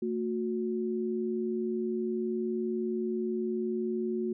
sine tone pair together, 224.9 / 364.2 Hz, A3 / F#4, +38 / -27 cents, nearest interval minor sixth, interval 835 cents, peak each -32 / -31 dBFS, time 0.02-4.33 s, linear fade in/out 5 ms, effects none

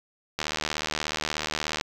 click train, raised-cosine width 0.2 ms, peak -10 dBFS, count 110, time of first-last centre 0.39-1.811 s, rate 76.7 Hz, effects 7-bit

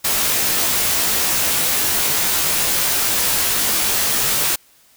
white noise with comb filter, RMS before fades -18 dBFS, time 0.04-4.56 s, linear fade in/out 10 ms, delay 17 ms, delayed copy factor -0.95, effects white hiss -53 dBFS RMS until 4.96 s

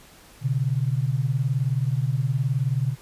sine beating tone pair, 124.3 / 143.3 Hz, B2 / D3, +12 / -42 cents, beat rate 19 Hz, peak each -23 / -24 dBFS, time 0.41-2.96 s, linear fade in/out 50 ms, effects pink hiss -50 dBFS RMS until 3.01 s + resampled to 32000 Hz

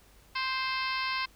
harmonic tone, 523.3 Hz, C5, in tune, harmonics 2 / 3 / 4 / 5 / 6 / 7 / 8 / 9 / 10, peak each -33 / -38 / -36 / -37 / -42 / -45 / -40 / -42 / -43 dBFS, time 0.35-1.26 s, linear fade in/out 10 ms, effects added 50 Hz sine -60 dBFS peak until 1.35 s + pink hiss -60 dBFS RMS until 1.35 s

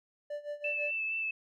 triangle tone with tremolo, 587.3 Hz, D5, in tune, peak -32 dBFS, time 0.3-0.91 s, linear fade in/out 5 ms, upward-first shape sine, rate 6 Hz, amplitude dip 85%
sine tone with vibrato, 2637 Hz, E7, in tune, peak -31 dBFS, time 0.64-1.31 s, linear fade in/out 5 ms, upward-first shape sine, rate 4.3 Hz, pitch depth 18 cents each way
effects none

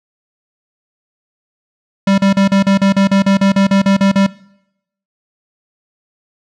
square tone bursts, 196 Hz, G3, in tune, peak -9 dBFS, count 15, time 2.07-4.266 s, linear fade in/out 5 ms, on 110 ms, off 39 ms, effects noise-tail reverb RT60 0.8 s tail -21 dB re dry + low-pass 5000 Hz 12 dB/octave

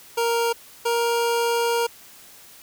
25% pulse tone pair in turn, 466.2 / 468.8 Hz, A#4 / A#4, 0 / +10 cents, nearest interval unison, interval 10 cents, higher second, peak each -16 dBFS, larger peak neither, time 0.17-0.53 / 0.85-1.87 s, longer second, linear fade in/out 10 ms, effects white hiss -47 dBFS RMS until 2.62 s

